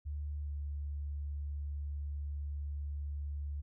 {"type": "tone with pitch glide", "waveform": "sine", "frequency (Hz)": [73.42, 72.33], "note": ["D2", "D2"], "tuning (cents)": [0, -26], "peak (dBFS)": -36, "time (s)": [0.05, 3.62], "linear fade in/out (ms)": 20, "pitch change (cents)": -26, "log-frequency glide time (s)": [0.43, 0.5], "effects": []}